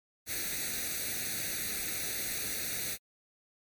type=noise with comb filter; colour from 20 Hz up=white; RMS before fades=-35 dBFS; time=0.26-2.98 s; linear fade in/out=50 ms; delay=0.48 ms; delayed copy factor=+0.85; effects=MP3 96 kbps